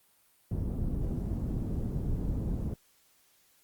pink low-pass noise, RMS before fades -32 dBFS, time 0.51-2.74 s, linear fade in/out 2 ms, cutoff 240 Hz, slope 12 dB/octave, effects white hiss -66 dBFS RMS until 3.63 s + Opus 32 kbps

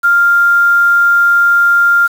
sine tone with quantisation, 1396.9 Hz, F6, in tune, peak -6 dBFS, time 0.03-2.08 s, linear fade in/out 20 ms, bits 5, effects none

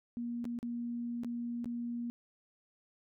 sine tone with dropouts, 237.7 Hz, A#3, 34 cents sharp, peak -35 dBFS, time 0.17-2.1 s, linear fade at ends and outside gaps 0 ms, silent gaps 0.443-0.453 / 0.589-0.629 / 1.235-1.246 / 1.644-1.657 s, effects none

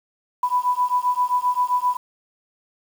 sine beating tone pair, 987.8 / 995.4 Hz, B5 / B5, 0 / +13 cents, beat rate 7.6 Hz, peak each -21 dBFS, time 0.43-1.97 s, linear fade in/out 5 ms, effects 7-bit

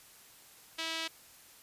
sawtooth tone with band-pass filter, 325.3 Hz, E4, 23 cents flat, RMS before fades -37 dBFS, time 0.78-1.08 s, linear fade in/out 10 ms, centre 3500 Hz, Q 1.5, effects white hiss -57 dBFS RMS until 1.62 s + resampled to 32000 Hz

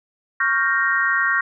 sine chord, G half-diminished seventh, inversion second, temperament equal, 1108.7 / 1396.9 / 1568 / 1864.7 Hz, Db6 / F6 / G6 / Bb6, 0 / 0 / 0 / 0 cents, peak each -24 / -23 / -22 / -20 dBFS, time 0.4-1.41 s, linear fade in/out 5 ms, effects none

